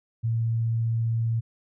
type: tone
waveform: sine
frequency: 114.4 Hz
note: A#2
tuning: 32 cents flat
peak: -22 dBFS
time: 0.23-1.41 s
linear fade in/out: 20 ms
effects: none